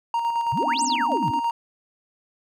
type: tone with tremolo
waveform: triangle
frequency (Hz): 932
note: A#5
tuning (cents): -1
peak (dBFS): -18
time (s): 0.14-1.51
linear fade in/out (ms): 2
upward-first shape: square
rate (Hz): 9.2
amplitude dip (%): 40
type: exponential two-way sweep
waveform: sine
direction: up then down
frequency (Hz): 103.5 to 8870 to 103.5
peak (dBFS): -25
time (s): 0.52-1.31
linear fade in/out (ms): 10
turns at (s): 0.83
type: band-pass noise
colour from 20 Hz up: pink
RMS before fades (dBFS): -32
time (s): 0.61-1.4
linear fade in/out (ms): 0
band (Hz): 240 to 310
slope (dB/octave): 96
effects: none